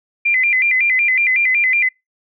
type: tone with vibrato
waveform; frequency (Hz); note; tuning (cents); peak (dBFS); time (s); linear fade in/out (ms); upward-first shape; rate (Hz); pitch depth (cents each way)
sine; 2200; C#7; -14; -12; 0.25-1.89; 10; square; 5.4; 140
effects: noise-tail reverb RT60 0.2 s tail -25 dB re dry